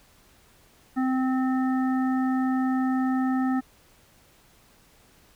harmonic tone, 259.6 Hz, C4, 13 cents flat, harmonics 1 / 3 / 5 / 7, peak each -22 / -32 / -36 / -39 dBFS, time 0.96-3.61 s, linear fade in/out 20 ms, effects pink hiss -58 dBFS RMS until 5.35 s

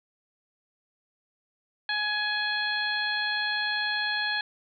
harmonic tone, 839 Hz, G#5, 17 cents sharp, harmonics 1 / 2 / 3 / 4 / 5, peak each -35 / -28 / -37 / -34 / -33 dBFS, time 1.89-4.41 s, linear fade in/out 2 ms, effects none

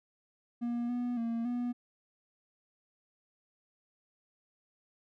triangle tone with pitch steps, 238.1 / 244 / 231 / 243.3 Hz, A#3 / B3 / A#3 / B3, +37 / -21 / -16 / -26 cents, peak -29 dBFS, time 0.61-1.73 s, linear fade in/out 20 ms, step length 280 ms, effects none

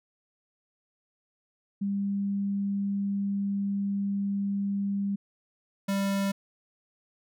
sine / square tone pair in turn, 199.4 / 197.11 Hz, G3 / G3, +30 / +10 cents, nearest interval unison, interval 20 cents, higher first, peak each -26 dBFS, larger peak neither, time 1.81-5.16 / 5.88-6.32 s, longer first, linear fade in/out 10 ms, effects none

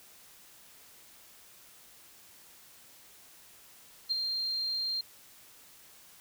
sine tone with ADSR envelope, 4186 Hz, C8, in tune, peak -25 dBFS, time 4.09-5.01 s, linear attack 24 ms, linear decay 18 ms, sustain -5 dB, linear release 4 ms, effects white hiss -56 dBFS RMS until 6.2 s

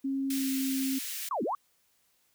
sine tone with pitch glide, 271.1 to 267.1 Hz, C#4 to C4, -38 to +36 cents, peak -28 dBFS, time 0.04-0.99 s, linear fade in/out 10 ms, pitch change -26 cents, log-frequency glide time 0.35-0.5 s
white high-pass noise, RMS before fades -37 dBFS, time 0.3-1.29 s, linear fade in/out 5 ms, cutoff 1800 Hz, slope 24 dB/octave
sine linear two-way sweep, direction down then up, 1199 to 196 to 1199 Hz, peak -28 dBFS, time 1.31-1.55 s, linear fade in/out 2 ms, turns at 1.43 s
effects white hiss -70 dBFS RMS until 2.34 s

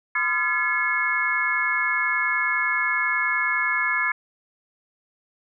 sine tone cluster, 1020 / 1216 / 1366 / 1706 / 2175 Hz, C6 / D#6 / F6 / G#6 / C#7, -44 / -40 / -39 / +46 / -33 cents, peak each -30 / -32 / -30 / -24 / -24 dBFS, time 0.15-4.12 s, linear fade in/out 5 ms, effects none

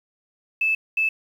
sine tone bursts at uneven times, 2622 Hz, E7, 10 cents flat, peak -18 dBFS, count 2, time 0.61-0.75 / 0.97-1.09 s, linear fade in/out 5 ms, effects 8-bit

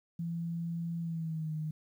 sine tone with pitch glide, 168.2 to 155.13 Hz, E3 to D#3, +35 to -5 cents, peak -33 dBFS, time 0.19-1.71 s, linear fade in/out 5 ms, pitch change -140 cents, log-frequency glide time 1-1.53 s, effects 11-bit

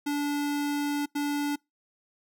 square tone bursts at uneven times, 289.7 Hz, D4, 24 cents flat, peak -27 dBFS, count 2, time 0.06-1.06 / 1.15-1.56 s, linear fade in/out 10 ms, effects noise-tail reverb RT60 0.2 s tail -26 dB re dry

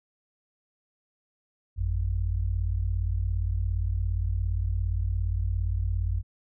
sine tone pair together, 52.16 / 89.5 Hz, G#1 / F2, +8 / +43 cents, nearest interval major sixth, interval 935 cents, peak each -27 dBFS, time 1.76-6.23 s, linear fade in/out 50 ms, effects none

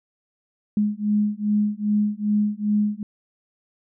sine beating tone pair, 207.7 / 210.2 Hz, G#3 / G#3, 0 / +21 cents, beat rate 2.5 Hz, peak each -22 dBFS, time 0.77-3.03 s, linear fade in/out 2 ms, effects none

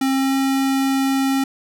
square tone with pitch glide, 267.4 to 269.6 Hz, C4 to C#4, +38 to -48 cents, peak -17 dBFS, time 0.01-1.44 s, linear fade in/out 5 ms, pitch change +14 cents, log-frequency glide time 0.12-0.33 s, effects none

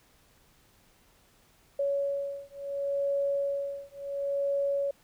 sine beating tone pair, 560 / 560.71 Hz, C#5 / C#5, +18 / +20 cents, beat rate 0.71 Hz, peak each -31 / -31 dBFS, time 1.79-4.91 s, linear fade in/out 5 ms, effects pink hiss -63 dBFS RMS until 5.03 s

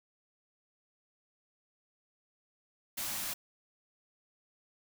white band-stop noise, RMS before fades -37 dBFS, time 2.97-3.34 s, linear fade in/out 10 ms, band 370 to 530 Hz, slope 96 dB/octave, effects none

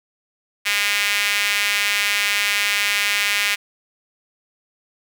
sawtooth tone with high-pass filter, 204.1 Hz, G#3, 30 cents flat, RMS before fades -20 dBFS, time 0.65-3.56 s, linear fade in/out 20 ms, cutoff 2200 Hz, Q 2.4, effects none

